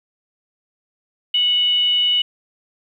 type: tone with frequency modulation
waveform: sine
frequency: 2946 Hz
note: F#7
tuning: 8 cents flat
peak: -14 dBFS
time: 1.34-2.22 s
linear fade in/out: 5 ms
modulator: 749 Hz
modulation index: 0.2
effects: 9-bit